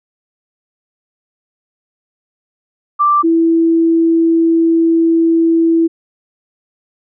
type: tone pair in turn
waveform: sine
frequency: 1176 / 330 Hz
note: D6 / E4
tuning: +2 / +2 cents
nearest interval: octave + minor seventh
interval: 2200 cents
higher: first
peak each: -8 dBFS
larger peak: neither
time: 2.99-3.23 / 3.23-5.88 s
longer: second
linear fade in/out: 20 ms
effects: none